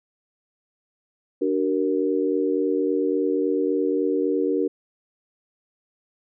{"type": "chord", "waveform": "sine", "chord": "D augmented", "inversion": "none", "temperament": "equal with one note detuned", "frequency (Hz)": [293.7, 377.3, 466.2], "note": ["D4", "F#4", "A#4"], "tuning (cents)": [0, 34, 0], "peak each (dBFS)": -24, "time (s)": [1.41, 4.68], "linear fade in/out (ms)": 10, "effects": []}